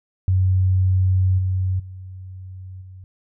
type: tone with level steps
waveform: sine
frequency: 93.3 Hz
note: F#2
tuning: 15 cents sharp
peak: -14 / -18 / -33 / -37 dBFS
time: 0.28-3.04 s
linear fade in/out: 0 ms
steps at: 1.38 / 1.79 / 2.81 s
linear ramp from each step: 10 ms
effects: none